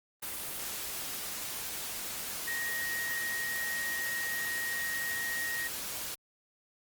sine tone in noise, 1877 Hz, A#6, 11 cents sharp, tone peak -33 dBFS, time 2.47-5.68 s, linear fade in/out 10 ms, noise white, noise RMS -38 dBFS, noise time 0.22-6.15 s, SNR +2 dB, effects Opus 32 kbps

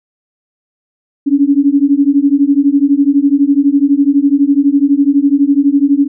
sine beating tone pair, 276 / 288 Hz, C#4 / D4, -7 / -34 cents, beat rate 12 Hz, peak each -10 dBFS, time 1.26-6.08 s, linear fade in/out 20 ms, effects none

